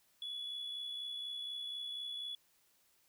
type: tone with amplitude modulation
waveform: sine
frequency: 3407 Hz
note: G#7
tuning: 44 cents sharp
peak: -36 dBFS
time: 0.22-2.35 s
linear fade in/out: 2 ms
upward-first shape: sine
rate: 64.1 Hz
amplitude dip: 50%
effects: tanh soft clip ceiling -37 dBFS + white hiss -72 dBFS RMS until 3.08 s